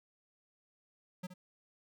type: tone with echo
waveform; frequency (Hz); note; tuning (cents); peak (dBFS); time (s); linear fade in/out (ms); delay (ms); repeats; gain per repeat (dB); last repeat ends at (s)
square; 182; F#3; -28; -39; 1.23-1.27; 10; 70; 1; -10; 1.34
effects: none